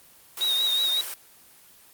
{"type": "high-pass noise", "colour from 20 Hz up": "white", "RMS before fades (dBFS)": -34, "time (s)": [0.37, 1.14], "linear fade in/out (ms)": 2, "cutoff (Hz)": 330, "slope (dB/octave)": 96}
{"type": "tone with vibrato", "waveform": "sine", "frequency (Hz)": 3767, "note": "A#7", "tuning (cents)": 17, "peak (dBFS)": -21, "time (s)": [0.41, 1.01], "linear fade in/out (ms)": 0, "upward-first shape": "triangle", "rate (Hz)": 5.5, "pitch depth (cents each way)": 59}
{"effects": ["white hiss -53 dBFS RMS until 1.93 s", "Opus 24 kbps"]}